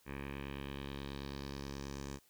10% pulse tone with low-pass filter sweep, 69.3 Hz, C#2, in tune, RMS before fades -44 dBFS, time 0.05-2.2 s, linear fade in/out 50 ms, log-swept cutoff 2200 to 7200 Hz, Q 2.6, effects white hiss -69 dBFS RMS until 2.29 s

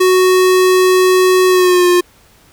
square tone with pitch glide, 370 to 355.3 Hz, F#4 to F4, 0 to +30 cents, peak -8 dBFS, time 0-2.01 s, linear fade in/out 10 ms, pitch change -70 cents, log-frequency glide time 1.48-1.88 s, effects pink hiss -48 dBFS RMS until 2.52 s

